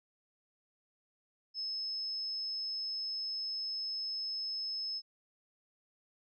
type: tone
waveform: sine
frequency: 5200 Hz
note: E8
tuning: 24 cents flat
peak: -35 dBFS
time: 1.54-5.02 s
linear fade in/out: 50 ms
effects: none